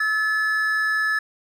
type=tone pair together; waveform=triangle; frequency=1300 / 1725 Hz; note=E6 / A6; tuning=-24 / -35 cents; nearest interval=perfect fourth; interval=489 cents; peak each=-26 / -18 dBFS; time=0-1.19 s; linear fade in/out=5 ms; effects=none